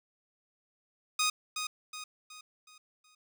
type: tone with echo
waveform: 10% pulse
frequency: 1244.5 Hz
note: D#6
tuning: in tune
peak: -18 dBFS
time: 1.19-1.3 s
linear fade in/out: 5 ms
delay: 370 ms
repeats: 5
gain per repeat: -7 dB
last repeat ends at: 3.15 s
effects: none